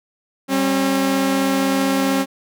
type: tone pair together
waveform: sawtooth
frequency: 194.5 / 270.2 Hz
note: G3 / C#4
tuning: -13 / -44 cents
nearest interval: tritone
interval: 569 cents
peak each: -19 / -13 dBFS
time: 0.48-2.26 s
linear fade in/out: 50 ms
effects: none